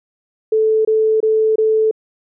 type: tone bursts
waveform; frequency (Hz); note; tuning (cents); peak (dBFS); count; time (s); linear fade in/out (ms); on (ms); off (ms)
sine; 437.6; A4; -9; -11; 4; 0.52-1.912; 5; 330; 24
effects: none